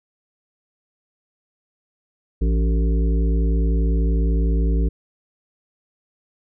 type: harmonic tone with a mistuned harmonic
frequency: 56.6 Hz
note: A1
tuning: 50 cents sharp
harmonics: 1 / 3 / 5 / 7 / 8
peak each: -16 / -26 / -30 / -33 / -34 dBFS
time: 2.41-4.89 s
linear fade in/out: 10 ms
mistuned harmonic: 7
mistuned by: -61 cents
effects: none